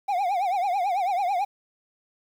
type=tone with vibrato; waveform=triangle; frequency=756 Hz; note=F#5; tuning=37 cents sharp; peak=-20 dBFS; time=0.08-1.45 s; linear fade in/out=10 ms; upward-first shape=triangle; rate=9.1 Hz; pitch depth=180 cents each way; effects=9-bit